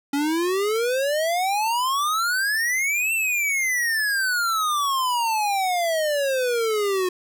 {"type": "exponential two-way sweep", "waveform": "square", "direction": "up then down", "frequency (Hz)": [277.2, 2711, 360.2], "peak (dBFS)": -21, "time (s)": [0.13, 7.09], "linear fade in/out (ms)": 5, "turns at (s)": 3.13, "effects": []}